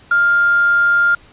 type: tone with quantisation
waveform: sine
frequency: 1402 Hz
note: F6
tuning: 6 cents sharp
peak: -10 dBFS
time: 0.11-1.15 s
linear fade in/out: 5 ms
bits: 5
effects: pink hiss -46 dBFS RMS until 1.32 s + resampled to 8000 Hz